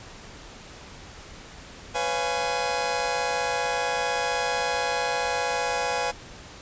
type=chord; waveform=sawtooth; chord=C# dominant seventh; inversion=third; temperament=just; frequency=498.9 / 554.4 / 693 / 831.5 Hz; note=B4 / C#5 / E#5 / G#5; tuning=+17 / 0 / -14 / +2 cents; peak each=-26 / -29 / -28 / -24 dBFS; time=1.94-6.12 s; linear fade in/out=20 ms; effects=pink hiss -44 dBFS RMS until 6.61 s + resampled to 16000 Hz